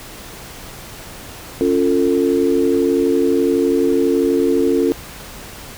sine chord, Db augmented, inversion none, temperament equal with one note detuned, 277.2 / 349.2 / 447.7 Hz, Db4 / F4 / A4, 0 / 0 / +30 cents, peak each -17 dBFS, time 1.61-4.92 s, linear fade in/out 0 ms, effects pink hiss -35 dBFS RMS until 5.77 s

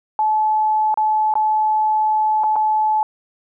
sine tone with dropouts, 862 Hz, A5, 36 cents flat, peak -14 dBFS, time 0.19-3.03 s, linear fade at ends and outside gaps 1 ms, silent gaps 0.942-0.974 / 1.339-1.354 / 2.436-2.44 / 2.558-2.563 s, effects none

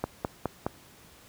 click train, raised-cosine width 1 ms, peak -13 dBFS, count 4, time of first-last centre 0.04-0.665 s, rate 4.8 Hz, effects pink hiss -54 dBFS RMS until 1.28 s + high-pass 60 Hz 12 dB/octave

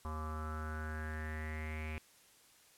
square tone with low-pass filter sweep, 77.78 Hz, D#2, in tune, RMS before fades -41 dBFS, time 0.05-1.98 s, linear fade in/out 0 ms, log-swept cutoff 1100 to 2400 Hz, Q 8.1, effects white hiss -64 dBFS RMS until 2.77 s + low-pass 12000 Hz 12 dB/octave

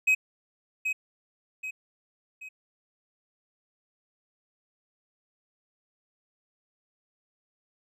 triangle tone with echo, 2535 Hz, D#7, 32 cents sharp, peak -17 dBFS, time 0.07-0.15 s, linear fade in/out 10 ms, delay 780 ms, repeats 3, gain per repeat -7 dB, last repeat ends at 2.49 s, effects none

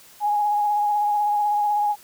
sine tone with vibrato, 830.6 Hz, G#5, in tune, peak -18 dBFS, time 0.2-1.96 s, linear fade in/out 50 ms, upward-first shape sine, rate 16 Hz, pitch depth 22 cents each way, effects white hiss -49 dBFS RMS until 2.03 s

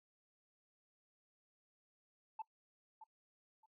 sine tone with echo, 880 Hz, A5, in tune, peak -39 dBFS, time 2.39-2.42 s, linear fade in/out 5 ms, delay 620 ms, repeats 2, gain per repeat -13 dB, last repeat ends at 3.66 s, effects noise-tail reverb RT60 0.1 s tail -22 dB re dry + tanh soft clip ceiling -38 dBFS

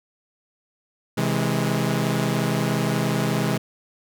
sawtooth chord, C augmented, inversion none, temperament equal with one note detuned, 130.81 / 161.98 / 207.7 Hz, C3 / E3 / G#3, 0 / -30 / 0 cents, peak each -21 dBFS, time 1.17-3.58 s, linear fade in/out 10 ms, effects none

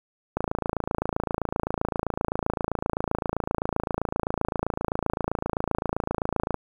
click train, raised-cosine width 1 ms, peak -11 dBFS, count 172, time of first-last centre 0.37-6.543 s, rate 27.7 Hz, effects 8-bit

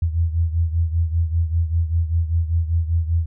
sine beating tone pair, 82 / 87.1 Hz, E2 / F2, -9 / -4 cents, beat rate 5.1 Hz, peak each -18 / -23 dBFS, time 0.02-3.26 s, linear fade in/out 5 ms, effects none

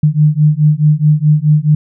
sine beating tone pair, 149 / 153.7 Hz, D3 / D#3, +25 / -21 cents, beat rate 4.7 Hz, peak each -10 dBFS, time 0.03-1.75 s, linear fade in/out 5 ms, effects none

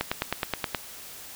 click train, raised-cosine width 0.3 ms, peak -9 dBFS, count 8, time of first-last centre 0.01-0.748 s, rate 9.49 Hz, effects white hiss -43 dBFS RMS until 1.35 s

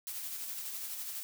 blue noise with tremolo, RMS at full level -39 dBFS, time 0.07-1.23 s, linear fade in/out 0 ms, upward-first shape sine, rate 12 Hz, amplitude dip 35%, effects none

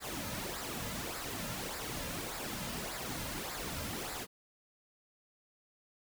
pink noise with flanger, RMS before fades -40 dBFS, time 0-4.27 s, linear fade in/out 50 ms, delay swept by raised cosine 0.32 to 2.72 ms, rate 1.7 Hz, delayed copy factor -0.6, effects none

